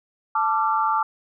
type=chord; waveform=sine; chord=D minor; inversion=second; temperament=equal with one note detuned; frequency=880 / 1174.7 / 1365.8 Hz; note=A5 / D6 / F6; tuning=0 / 0 / -39 cents; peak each=-22 / -22 / -26 dBFS; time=0.35-1.03 s; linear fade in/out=5 ms; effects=none